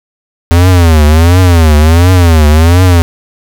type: tone with vibrato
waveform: square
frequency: 83 Hz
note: E2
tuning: 12 cents sharp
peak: -3 dBFS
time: 0.51-3.02 s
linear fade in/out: 0 ms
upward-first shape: triangle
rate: 1.4 Hz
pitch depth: 210 cents each way
effects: none